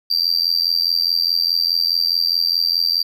triangle tone with amplitude modulation, 4699 Hz, D8, in tune, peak -10 dBFS, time 0.1-3.03 s, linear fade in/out 10 ms, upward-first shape sine, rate 84.8 Hz, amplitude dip 100%, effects none

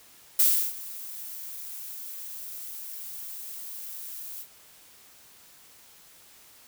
violet noise with ADSR envelope, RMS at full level -19 dBFS, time 0.39-4.47 s, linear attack 7 ms, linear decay 330 ms, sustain -20 dB, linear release 64 ms, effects white hiss -54 dBFS RMS until 6.67 s

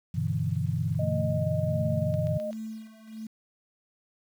sine chord, E minor seventh, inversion first, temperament equal, 98 / 123.47 / 146.83 / 164.81 Hz, G2 / B2 / D3 / E3, 0 / 0 / 0 / 0 cents, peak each -31 dBFS, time 0.14-2.38 s, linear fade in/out 10 ms
sine tone with pitch glide, 620 to 614.3 Hz, D#5 to D#5, -6 to -22 cents, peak -30 dBFS, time 0.99-2.51 s, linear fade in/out 5 ms, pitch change -16 cents, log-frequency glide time 1.57-2.37 s
sine tone with tremolo, 220 Hz, A3, in tune, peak -33 dBFS, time 1.01-3.27 s, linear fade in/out 5 ms, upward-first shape sine, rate 1.4 Hz, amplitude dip 90%
click train, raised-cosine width 0.2 ms, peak -31 dBFS, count 4, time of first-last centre 2.14-2.53 s, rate 7.69 Hz
effects 9-bit

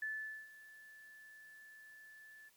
sine tone with ADSR envelope, 1743 Hz, A6, 17 cents flat, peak -37 dBFS, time 0.02-2.5 s, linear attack 4 ms, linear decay 450 ms, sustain -18 dB, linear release 22 ms, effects white hiss -70 dBFS RMS until 2.56 s

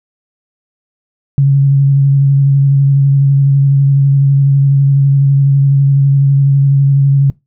sine tone with vibrato, 138.59 Hz, C#3, in tune, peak -5 dBFS, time 1.38-7.3 s, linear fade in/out 0 ms, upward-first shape square, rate 12 Hz, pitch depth 14 cents each way, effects noise-tail reverb RT60 0.2 s tail -22 dB re dry

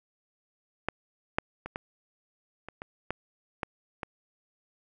clicks, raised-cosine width 0.5 ms, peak -12 / -9 / -22 / -18 / -25 / -23 / -15 / -15 / -19 dBFS, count 9, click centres 0.886 / 1.385 / 1.66 / 1.759 / 2.686 / 2.819 / 3.106 / 3.632 / 4.032 s, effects none

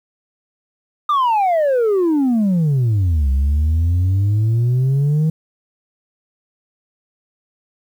sine exponential two-way sweep, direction down then up, 1223 to 66 to 160.3 Hz, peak -10 dBFS, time 1.09-5.3 s, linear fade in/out 5 ms, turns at 3.3 s, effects tanh soft clip ceiling -12 dBFS + 8-bit

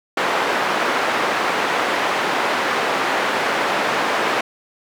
white band-pass noise, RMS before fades -20 dBFS, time 0.17-4.41 s, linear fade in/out 5 ms, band 310 to 1600 Hz, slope 12 dB/octave, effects none

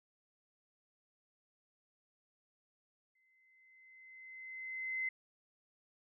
sine tone with exponential growth, 2056 Hz, C7, 31 cents flat, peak -33 dBFS, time 3.15-5.09 s, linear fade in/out 5 ms, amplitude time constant 420 ms, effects none

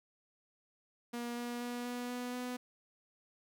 sawtooth tone with pitch steps, 238.6 / 240.5 / 242.5 / 244.5 / 246.4 / 248.4 Hz, A#3 / B3 / B3 / B3 / B3 / B3, +41 / -46 / -31 / -17 / -4 / +10 cents, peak -34 dBFS, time 1.13-2.57 s, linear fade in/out 10 ms, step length 240 ms, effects 12-bit

